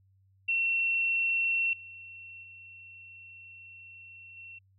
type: tone with level steps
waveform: sine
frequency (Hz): 2714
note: E7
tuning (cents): +50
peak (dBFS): -25 / -44 / -47 / -44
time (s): 0.48-4.59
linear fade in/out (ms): 10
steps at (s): 1.73 / 2.43 / 4.37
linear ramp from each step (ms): 2
effects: added 96 Hz sine -62 dBFS peak until 4.78 s